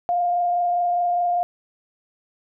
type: tone with frequency modulation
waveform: sine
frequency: 704 Hz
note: F5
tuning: 14 cents sharp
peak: -18 dBFS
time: 0.09-1.43 s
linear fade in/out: 0 ms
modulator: 24.9 Hz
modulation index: 0.44
effects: none